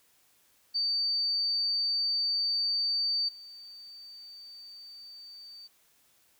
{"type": "tone with level steps", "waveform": "sine", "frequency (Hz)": 4599, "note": "D8", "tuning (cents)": -37, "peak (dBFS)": [-26, -45], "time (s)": [0.74, 5.68], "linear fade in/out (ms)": 20, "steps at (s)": 3.28, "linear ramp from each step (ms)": 10, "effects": ["white hiss -66 dBFS RMS until 6.39 s"]}